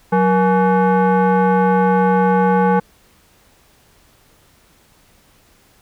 sine tone with frequency modulation, 184.7 Hz, F#3, 3 cents flat, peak -10 dBFS, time 0.12-2.8 s, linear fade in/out 10 ms, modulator 659 Hz, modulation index 1.3, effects tanh soft clip ceiling -6 dBFS + pink hiss -53 dBFS RMS until 5.81 s

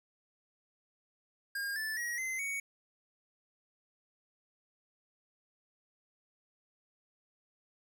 square tone with pitch steps, 1617 / 1753.2 / 1900.9 / 2061 / 2235 Hz, G#6 / A6 / A#6 / C7 / C#7, -47 / -7 / +33 / -27 / +14 cents, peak -35 dBFS, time 1.55-2.6 s, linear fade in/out 5 ms, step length 210 ms, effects 11-bit

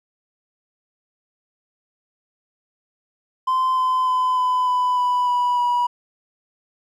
triangle tone with pitch steps, 1033 / 1024.1 / 1015.3 / 1006.5 / 997.8 / 989.2 / 980.7 / 972.2 Hz, C6 / C6 / B5 / B5 / B5 / B5 / B5 / B5, -22 / -37 / +48 / +33 / +17 / +3 / -12 / -28 cents, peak -14 dBFS, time 3.47-5.87 s, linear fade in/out 10 ms, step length 300 ms, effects tanh soft clip ceiling -11 dBFS

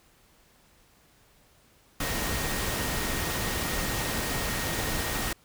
sine tone in noise, 1864.7 Hz, A#6, in tune, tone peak -39 dBFS, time 2-5.33 s, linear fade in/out 5 ms, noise pink, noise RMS -30 dBFS, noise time 2-5.33 s, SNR -12 dB, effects pink hiss -61 dBFS RMS until 5.44 s

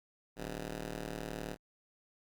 10% pulse ring-modulated tone, 110 Hz, A2, in tune, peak -28 dBFS, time 0.36-1.57 s, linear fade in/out 50 ms, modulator 74.7 Hz, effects Opus 48 kbps

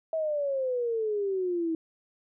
sine exponential sweep, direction down, 651 to 320 Hz, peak -26 dBFS, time 0.13-1.75 s, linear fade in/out 2 ms, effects none

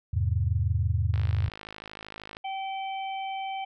sine chord, E augmented, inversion none, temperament just, 82.41 / 103.01 / 128.76 Hz, E2 / G#2 / B#2, 0 / -14 / -27 cents, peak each -26 / -26 / -32 dBFS, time 0.13-1.49 s, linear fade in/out 10 ms
click train, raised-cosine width 0.3 ms, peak -24 dBFS, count 66, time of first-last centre 1.14-2.369 s, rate 52.9 Hz
harmonic tone, 773 Hz, G5, 24 cents flat, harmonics 1 / 3 / 4, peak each -31 / -41 / -43 dBFS, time 2.44-3.65 s, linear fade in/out 10 ms
effects none

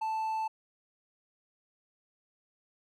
triangle tone, 880 Hz, A5, in tune, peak -28 dBFS, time 0.01-0.48 s, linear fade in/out 10 ms, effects none

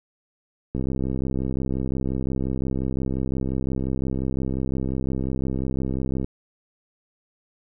click train, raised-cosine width 3 ms, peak -14 dBFS, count 362, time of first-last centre 0.75-6.245 s, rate 65.7 Hz, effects none

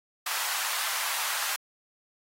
pink high-pass noise, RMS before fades -31 dBFS, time 0.26-1.56 s, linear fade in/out 5 ms, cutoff 870 Hz, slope 24 dB/octave, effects AAC 48 kbps

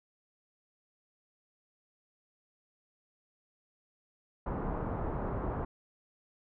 pink low-pass noise, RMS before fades -35 dBFS, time 4.46-5.65 s, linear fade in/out 5 ms, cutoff 1200 Hz, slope 24 dB/octave, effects none

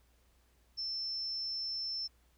sine tone, 5330 Hz, E8, 18 cents sharp, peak -35 dBFS, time 0.77-2.08 s, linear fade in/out 20 ms, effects added 60 Hz sine -67 dBFS peak until 2.37 s + pink hiss -72 dBFS RMS until 2.37 s

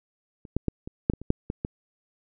clicks, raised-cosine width 3 ms, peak -30 / -11 / -11 / -23 / -7 / -18 / -26 / -7 / -16 / -15 dBFS, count 10, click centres 0.452 / 0.566 / 0.683 / 0.875 / 1.099 / 1.136 / 1.216 / 1.304 / 1.501 / 1.649 s, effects none

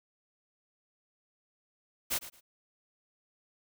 white noise with echo, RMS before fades -31 dBFS, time 2.1-2.19 s, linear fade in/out 20 ms, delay 110 ms, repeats 2, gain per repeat -14 dB, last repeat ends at 2.41 s, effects none

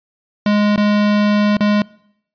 square tone with dropouts, 207.7 Hz, G#3, in tune, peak -12 dBFS, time 0.46-1.82 s, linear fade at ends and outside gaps 2 ms, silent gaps 0.761-0.777 / 1.569-1.606 s, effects noise-tail reverb RT60 0.7 s tail -23 dB re dry + resampled to 11025 Hz

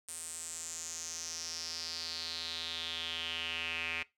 square tone with band-pass filter sweep, 82.7 Hz, E2, 6 cents sharp, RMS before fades -40 dBFS, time 0.08-4.03 s, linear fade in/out 5 ms, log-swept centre 8900 to 2400 Hz, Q 5.3, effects noise-tail reverb RT60 0.2 s tail -19 dB re dry

